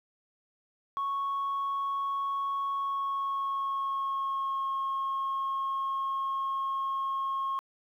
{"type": "tone with pitch glide", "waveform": "sine", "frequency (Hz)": [1106, 1082.6], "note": ["C#6", "C#6"], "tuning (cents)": [-4, -41], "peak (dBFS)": -27, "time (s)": [0.97, 7.59], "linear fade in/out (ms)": 0, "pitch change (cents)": -37, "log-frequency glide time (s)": [2.72, 4.69], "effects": ["tanh soft clip ceiling -26 dBFS", "11-bit"]}